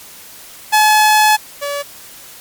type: tone pair in turn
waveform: sawtooth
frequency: 855 / 571.8 Hz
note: A5 / D5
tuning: -50 / -46 cents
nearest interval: perfect fifth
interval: 696 cents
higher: first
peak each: -4 / -15 dBFS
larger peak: first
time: 0.72-1.37 / 1.61-1.83 s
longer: first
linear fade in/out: 20 ms
effects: white hiss -37 dBFS RMS until 2.4 s + MP3 96 kbps